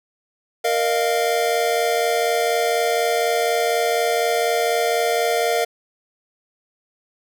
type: chord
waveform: square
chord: Bb suspended fourth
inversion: none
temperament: equal with one note detuned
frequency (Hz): 466.2 / 614.4 / 698.5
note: Bb4 / Eb5 / F5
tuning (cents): 0 / -22 / 0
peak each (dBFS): -22 / -25 / -22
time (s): 0.64-5.65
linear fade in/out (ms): 10
effects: none